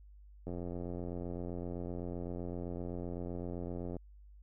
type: click train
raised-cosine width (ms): 2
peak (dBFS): -28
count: 308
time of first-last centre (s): 0.47-3.967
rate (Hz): 87.8
effects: added 50 Hz sine -53 dBFS peak until 4.42 s